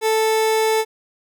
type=tone; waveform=30% pulse; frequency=440 Hz; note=A4; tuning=in tune; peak=-13 dBFS; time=0.01-0.85 s; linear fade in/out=50 ms; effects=none